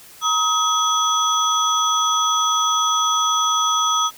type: tone cluster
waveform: sine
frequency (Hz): 938 / 1268 / 3351 / 5980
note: A#5 / D#6 / G#7 / F#8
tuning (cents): +11 / +32 / +15 / +17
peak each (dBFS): -27 / -18 / -22 / -24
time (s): 0.21-4.11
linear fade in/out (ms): 50
effects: white hiss -44 dBFS RMS until 4.17 s